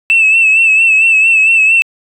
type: tone with vibrato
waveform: sine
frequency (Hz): 2637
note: E7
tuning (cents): 0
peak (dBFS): -4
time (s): 0.1-1.82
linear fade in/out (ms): 0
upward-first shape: sine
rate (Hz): 4.4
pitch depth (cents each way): 50
effects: tanh soft clip ceiling -2 dBFS